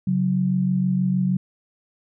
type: tone pair together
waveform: sine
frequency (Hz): 138.59 / 185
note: C#3 / F#3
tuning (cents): 0 / 0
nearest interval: perfect fourth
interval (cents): 500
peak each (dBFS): -24 / -19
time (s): 0.07-1.37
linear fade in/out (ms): 5
effects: none